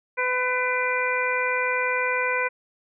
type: harmonic tone with a mistuned harmonic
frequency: 502 Hz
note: B4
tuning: 28 cents sharp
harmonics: 1 / 2 / 3 / 4 / 5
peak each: -28 / -28 / -28 / -28 / -28 dBFS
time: 0.17-2.49 s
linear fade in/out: 20 ms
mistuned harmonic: 5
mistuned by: -82 cents
effects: none